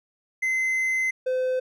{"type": "tone pair in turn", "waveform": "triangle", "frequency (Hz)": [2057, 512.3], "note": ["C7", "C5"], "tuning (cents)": [-30, -37], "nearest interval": "2 octaves", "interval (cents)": 2407, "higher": "first", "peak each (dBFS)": -20, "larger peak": "neither", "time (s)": [[0.42, 1.11], [1.26, 1.6]], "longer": "first", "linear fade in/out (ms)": 10, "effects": []}